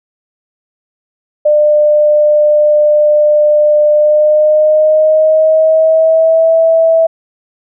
sine tone with pitch glide, 599 to 653.2 Hz, D5 to E5, +34 to -16 cents, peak -5 dBFS, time 1.45-7.07 s, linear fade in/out 10 ms, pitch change +150 cents, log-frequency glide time 3.91-6.53 s, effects none

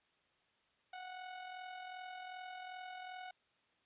sawtooth tone with amplitude modulation, 737 Hz, F#5, 7 cents flat, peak -40 dBFS, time 0.93-3.31 s, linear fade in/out 5 ms, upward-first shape sine, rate 42.6 Hz, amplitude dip 45%, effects white hiss -75 dBFS RMS until 3.85 s + resampled to 8000 Hz

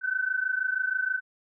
sine tone pair together, 1505 / 1531.3 Hz, F#6 / G6, +29 / -41 cents, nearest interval unison, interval 30 cents, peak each -28 dBFS, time 0.01-1.21 s, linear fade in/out 50 ms, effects none

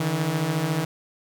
sawtooth beating tone pair, 146.83 / 160.83 Hz, D3 / E3, 0 / -42 cents, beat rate 14 Hz, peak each -24 / -20 dBFS, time 0-0.85 s, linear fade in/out 5 ms, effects none

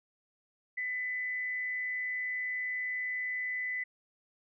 sine tone with frequency modulation, 2000 Hz, B6, 21 cents sharp, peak -32 dBFS, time 0.77-3.84 s, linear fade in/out 10 ms, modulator 185 Hz, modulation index 0.25, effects none

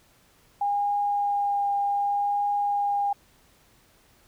sine tone with vibrato, 811 Hz, G#5, 41 cents flat, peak -22 dBFS, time 0.61-3.13 s, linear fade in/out 5 ms, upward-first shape triangle, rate 0.66 Hz, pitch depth 12 cents each way, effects pink hiss -60 dBFS RMS until 4.27 s

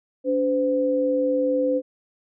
sine tone pair together, 286.8 / 511 Hz, D4 / C5, -41 / -41 cents, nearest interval minor seventh, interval 1000 cents, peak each -24 / -20 dBFS, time 0.24-1.82 s, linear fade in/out 50 ms, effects none

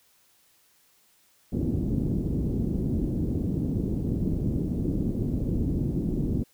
white low-pass noise, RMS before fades -27 dBFS, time 1.52-6.44 s, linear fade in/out 10 ms, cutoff 290 Hz, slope 24 dB/octave, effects white hiss -63 dBFS RMS until 6.53 s

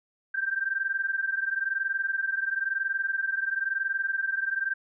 sine tone pair together, 1568 / 1589 Hz, G6 / G6, 0 / +23 cents, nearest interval unison, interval 23 cents, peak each -28 / -30 dBFS, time 0.34-4.74 s, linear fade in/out 10 ms, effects none

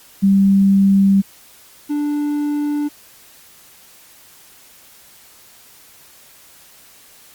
sine / triangle tone pair in turn, 196 / 293.7 Hz, G3 / D4, 0 / 0 cents, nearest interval perfect fifth, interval 700 cents, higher second, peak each -9 / -15 dBFS, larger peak first, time 0.22-1.22 / 1.89-2.89 s, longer neither, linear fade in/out 20 ms, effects white hiss -46 dBFS RMS until 7.34 s + Opus 48 kbps

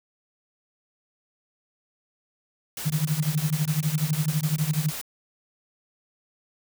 white noise bursts, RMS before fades -34 dBFS, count 15, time 2.77-5.014 s, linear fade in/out 2 ms, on 130 ms, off 21 ms
sine tone with tremolo, 152.9 Hz, D#3, 30 cents flat, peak -18 dBFS, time 2.85-4.92 s, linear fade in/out 20 ms, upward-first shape triangle, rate 12 Hz, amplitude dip 95%
effects none

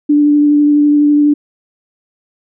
sine tone with vibrato, 293.7 Hz, D4, in tune, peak -6 dBFS, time 0.09-1.34 s, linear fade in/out 10 ms, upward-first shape triangle, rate 12 Hz, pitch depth 14 cents each way, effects none

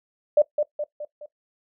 sine tone with echo, 594 Hz, D5, 20 cents sharp, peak -12 dBFS, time 0.37-0.42 s, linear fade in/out 5 ms, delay 210 ms, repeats 4, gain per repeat -6 dB, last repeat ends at 1.26 s, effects noise-tail reverb RT60 0.1 s tail -18 dB re dry

